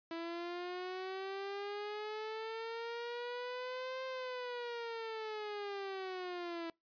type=linear two-way sweep; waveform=sawtooth; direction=up then down; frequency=329.6 to 523.3 to 329.6 Hz; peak=-36 dBFS; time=0.11-6.7 s; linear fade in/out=2 ms; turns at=4.05 s; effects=noise-tail reverb RT60 0.2 s tail -26 dB re dry + resampled to 11025 Hz